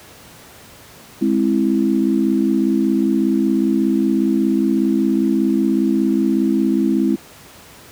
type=chord; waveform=sine; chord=Ab augmented; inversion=none; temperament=equal with one note detuned; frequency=207.7 / 264.5 / 329.6 Hz; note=Ab3 / C4 / E4; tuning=0 / +19 / 0 cents; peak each=-18 dBFS; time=1.21-7.16 s; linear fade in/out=10 ms; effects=pink hiss -42 dBFS RMS until 7.91 s + high-pass 80 Hz 12 dB/octave